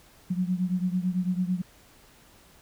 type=beating tone pair; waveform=sine; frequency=179.4 / 188.4 Hz; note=F3 / F#3; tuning=+47 / +32 cents; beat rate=9 Hz; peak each=-26 / -29 dBFS; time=0.3-1.62 s; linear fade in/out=10 ms; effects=pink hiss -56 dBFS RMS until 2.61 s